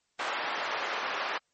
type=band-pass noise; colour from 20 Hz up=white; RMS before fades=-33 dBFS; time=0.19-1.38 s; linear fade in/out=5 ms; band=570 to 1700 Hz; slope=12 dB/octave; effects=white hiss -75 dBFS RMS until 1.53 s + MP3 32 kbps